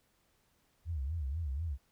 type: tone with vibrato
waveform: sine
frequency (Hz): 74.7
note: D2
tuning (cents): +30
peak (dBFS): -33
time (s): 0.85-1.78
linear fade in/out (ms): 50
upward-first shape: sine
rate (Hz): 4.1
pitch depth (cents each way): 230
effects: pink hiss -73 dBFS RMS until 1.91 s